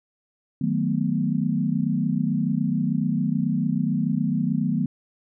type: chord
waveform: sine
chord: B dominant seventh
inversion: first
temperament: equal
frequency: 155.56 / 185 / 220 / 246.9 Hz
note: D#3 / F#3 / A3 / B3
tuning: 0 / 0 / 0 / 0 cents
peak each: -26 dBFS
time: 0.61-4.86 s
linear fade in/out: 5 ms
effects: none